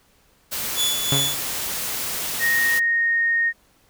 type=noise; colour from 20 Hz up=white; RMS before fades=-27 dBFS; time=0.51-2.8 s; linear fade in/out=20 ms
type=tone with tremolo; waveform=sawtooth; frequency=3444 Hz; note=A7; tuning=38 cents flat; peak=-16 dBFS; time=0.75-1.36 s; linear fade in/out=50 ms; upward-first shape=sine; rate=2.9 Hz; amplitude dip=60%
type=tone with exponential decay; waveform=sawtooth; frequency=138.2 Hz; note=C#3; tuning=5 cents flat; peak=-14 dBFS; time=1.12-1.47 s; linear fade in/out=2 ms; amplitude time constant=75 ms
type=tone with pitch glide; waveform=sine; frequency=1864.7 to 1852.9 Hz; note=A#6 to A#6; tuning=0 to -11 cents; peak=-17 dBFS; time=2.39-3.53 s; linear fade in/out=50 ms; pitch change=-11 cents; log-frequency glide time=2.53-3.22 s
effects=pink hiss -59 dBFS RMS until 3.89 s